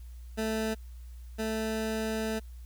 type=tone pair in turn; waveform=20% pulse; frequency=220 / 220 Hz; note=A3 / A3; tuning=0 / 0 cents; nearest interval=unison; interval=0 cents; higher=neither; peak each=-24 / -25 dBFS; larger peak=first; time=0.37-0.75 / 1.38-2.4 s; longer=second; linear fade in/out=20 ms; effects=added 60 Hz sine -42 dBFS peak until 2.65 s + white hiss -64 dBFS RMS until 2.65 s